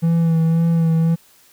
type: tone with vibrato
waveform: triangle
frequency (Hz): 164.81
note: E3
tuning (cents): 0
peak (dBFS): -11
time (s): 0.02-1.16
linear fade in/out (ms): 20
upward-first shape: sine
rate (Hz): 1.9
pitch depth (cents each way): 25
effects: white hiss -52 dBFS RMS until 1.52 s